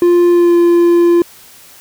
triangle tone with pitch glide, 349.4 to 344.6 Hz, F4 to F4, +1 to -23 cents, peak -4 dBFS, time 0.02-1.22 s, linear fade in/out 2 ms, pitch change -24 cents, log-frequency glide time 0.3-0.56 s, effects white hiss -40 dBFS RMS until 1.8 s

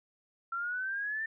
sine exponential sweep, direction up, 1354 to 1804 Hz, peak -32 dBFS, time 0.52-1.26 s, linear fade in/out 5 ms, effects none

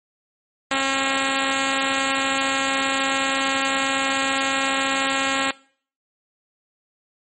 5% pulse tone, 270.4 Hz, C#4, 43 cents flat, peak -8 dBFS, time 0.71-5.51 s, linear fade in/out 2 ms, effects noise-tail reverb RT60 0.5 s tail -22 dB re dry + MP3 32 kbps

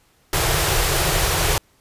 pink band-stop noise, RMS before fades -19 dBFS, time 0.33-1.58 s, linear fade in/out 2 ms, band 170 to 320 Hz, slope 96 dB/octave, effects pink hiss -59 dBFS RMS until 1.8 s + resampled to 32000 Hz

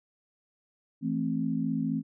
sine chord, A minor, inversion second, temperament just, 165 / 220 / 264 Hz, E3 / A3 / C4, +2 / 0 / +16 cents, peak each -32 / -31 / -30 dBFS, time 1.01-2.03 s, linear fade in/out 50 ms, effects none

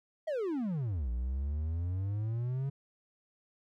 triangle exponential two-way sweep, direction down then up, 662 to 58 to 140 Hz, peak -29 dBFS, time 0.27-2.7 s, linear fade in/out 10 ms, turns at 1.1 s, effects none

